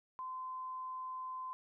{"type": "tone", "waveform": "sine", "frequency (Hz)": 1030, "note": "C6", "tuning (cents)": -28, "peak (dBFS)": -40, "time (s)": [0.19, 1.53], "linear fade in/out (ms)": 0, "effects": []}